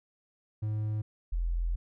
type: tone pair in turn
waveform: triangle / sine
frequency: 107.2 / 42.54 Hz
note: A2 / F1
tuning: -45 / -45 cents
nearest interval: octave + major third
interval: 1600 cents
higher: first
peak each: -27 dBFS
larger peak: neither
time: 0.62-1.02 / 1.32-1.76 s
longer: second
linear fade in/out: 10 ms
effects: none